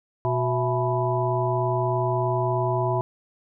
harmonic tone with a mistuned harmonic, 123.3 Hz, B2, 2 cents flat, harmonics 1 / 3 / 5 / 7 / 8, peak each -25 / -27 / -27 / -32 / -28 dBFS, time 0.25-3.01 s, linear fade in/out 0 ms, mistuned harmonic 5, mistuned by +120 cents, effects none

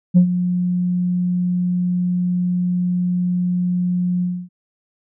sine tone with ADSR envelope, 178.9 Hz, F3, 42 cents sharp, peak -4 dBFS, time 0.14-4.49 s, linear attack 30 ms, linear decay 90 ms, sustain -12 dB, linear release 270 ms, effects tanh soft clip ceiling -5 dBFS

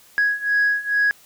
sine beating tone pair, 1661.2 / 1663.5 Hz, G#6 / G#6, 0 / +2 cents, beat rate 2.3 Hz, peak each -20 / -18 dBFS, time 0.18-1.11 s, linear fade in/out 0 ms, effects tanh soft clip ceiling -12 dBFS + white hiss -51 dBFS RMS until 1.25 s

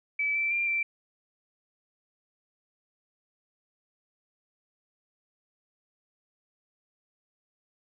sine tone with pitch steps, 2302 / 2331 / 2382 / 2344 Hz, D7 / D7 / D7 / D7, -35 / -14 / +24 / -4 cents, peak -25 dBFS, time 0.19-0.83 s, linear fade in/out 5 ms, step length 160 ms, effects none

